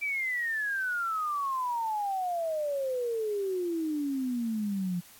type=exponential sweep; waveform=sine; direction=down; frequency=2349 to 172.4 Hz; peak=-28 dBFS; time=0.01-5.01 s; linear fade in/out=20 ms; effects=white hiss -54 dBFS RMS until 5.19 s + AAC 64 kbps